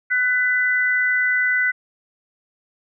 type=tone pair together; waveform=sine; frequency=1493 / 1997.8 Hz; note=F#6 / B6; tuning=+15 / +19 cents; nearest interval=perfect fourth; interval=504 cents; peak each=-19 / -19 dBFS; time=0.1-1.72 s; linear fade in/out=20 ms; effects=none